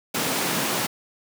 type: high-pass noise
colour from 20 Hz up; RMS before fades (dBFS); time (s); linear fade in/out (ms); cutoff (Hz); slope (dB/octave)
pink; -25; 0.14-0.87; 10; 160; 24
effects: none